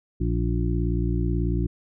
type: harmonic tone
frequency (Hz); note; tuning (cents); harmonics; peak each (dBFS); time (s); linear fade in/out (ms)
58.27; A#1; 0; 1 / 2 / 3 / 5 / 6; -24 / -27 / -29 / -31 / -32; 0.2-1.67; 10
effects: none